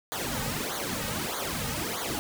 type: noise with flanger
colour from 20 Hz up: pink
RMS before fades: -32 dBFS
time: 0.12-2.19 s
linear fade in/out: 0 ms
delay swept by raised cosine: 0.37 to 2.97 ms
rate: 1.6 Hz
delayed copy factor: -1
effects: none